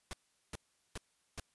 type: noise bursts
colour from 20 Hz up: pink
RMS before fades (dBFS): -42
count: 4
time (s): 0.11-1.398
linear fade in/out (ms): 0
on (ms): 22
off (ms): 400
effects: white hiss -75 dBFS RMS until 1.54 s + resampled to 24000 Hz